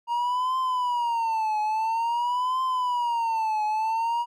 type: tone with vibrato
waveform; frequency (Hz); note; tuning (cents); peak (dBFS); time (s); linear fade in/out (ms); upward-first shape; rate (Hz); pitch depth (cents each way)
triangle; 939; A#5; +12; -21; 0.07-4.26; 50; triangle; 0.49; 180
effects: none